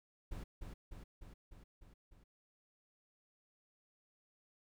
brown noise with echo, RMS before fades -43 dBFS, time 0.31-0.44 s, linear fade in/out 10 ms, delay 300 ms, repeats 6, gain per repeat -3 dB, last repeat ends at 2.24 s, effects none

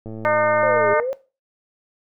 click train, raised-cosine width 2 ms, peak -21 dBFS, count 97, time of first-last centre 0.06-0.933 s, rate 110 Hz
harmonic tone, 303.3 Hz, D#4, 44 cents flat, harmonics 2 / 3 / 4 / 5 / 6 / 7, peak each -18 / -22 / -24 / -26 / -28 / -29 dBFS, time 0.25-1 s, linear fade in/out 0 ms
sine exponential two-way sweep, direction down then up, 554.4 to 404.7 to 554.4 Hz, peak -21 dBFS, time 0.63-1.13 s, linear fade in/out 0 ms, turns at 0.9 s
effects noise-tail reverb RT60 0.3 s tail -17 dB re dry

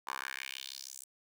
10% pulse tone with high-pass filter sweep, 66.3 Hz, C2, 23 cents sharp, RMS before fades -43 dBFS, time 0.07-1.04 s, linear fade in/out 5 ms, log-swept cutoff 980 to 8300 Hz, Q 2.7, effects none

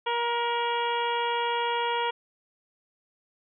harmonic tone with a mistuned harmonic, 473.3 Hz, A#4, 26 cents sharp, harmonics 1 / 2 / 3 / 4 / 5 / 6 / 7, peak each -31 / -27 / -36 / -38 / -38 / -37 / -37 dBFS, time 0.06-2.11 s, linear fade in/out 10 ms, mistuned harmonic 5, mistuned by -29 cents, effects none

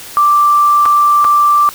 sine tone with dropouts, 1174.7 Hz, D6, in tune, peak -6 dBFS, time 0.17-1.69 s, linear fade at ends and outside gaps 0 ms, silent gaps 0.855-0.86 / 1.244-1.249 s, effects white hiss -31 dBFS RMS until 1.74 s

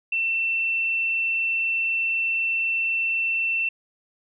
sine tone, 2688 Hz, E7, 33 cents sharp, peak -21 dBFS, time 0.12-3.69 s, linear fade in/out 5 ms, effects none

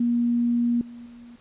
sine tone with level steps, 238.1 Hz, A#3, 37 cents sharp, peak -19 / -38 / -42 dBFS, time 0-1.36 s, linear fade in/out 5 ms, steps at 0.81 / 1.06 s, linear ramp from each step 2 ms, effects pink hiss -57 dBFS RMS until 1.4 s + resampled to 8000 Hz

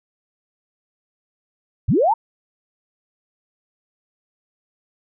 sine linear sweep, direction up, 63.9 to 950 Hz, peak -13 dBFS, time 1.88-2.14 s, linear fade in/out 10 ms, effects none

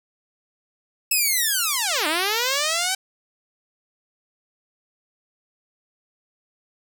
5% pulse linear two-way sweep, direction down then up, 2637 to 293.7 to 774 Hz, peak -9 dBFS, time 1.11-2.95 s, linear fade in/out 5 ms, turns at 2.07 s, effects none

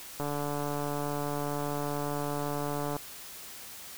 click train, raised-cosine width 1 ms, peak -20 dBFS, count 402, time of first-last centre 0.2-2.966 s, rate 145 Hz, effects white hiss -45 dBFS RMS until 3.97 s

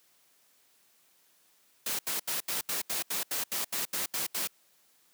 white noise bursts, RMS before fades -32 dBFS, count 13, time 1.86-4.474 s, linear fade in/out 5 ms, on 130 ms, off 77 ms, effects white hiss -66 dBFS RMS until 5.13 s + high-pass 150 Hz 12 dB/octave

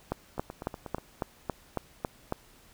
two click trains, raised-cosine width 1 ms, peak -24 / -15 dBFS, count 6 / 9, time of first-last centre 0.38-0.983 / 0.12-2.324 s, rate 8.29 / 3.63 Hz, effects pink hiss -58 dBFS RMS until 2.73 s

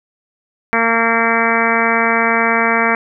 harmonic tone, 229.1 Hz, A#3, 30 cents flat, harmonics 1 / 2 / 3 / 4 / 5 / 6 / 7 / 8 / 9 / 10, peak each -21 / -21 / -21 / -21 / -21 / -21 / -21 / -21 / -21 / -21 dBFS, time 0.73-2.95 s, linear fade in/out 0 ms, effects none

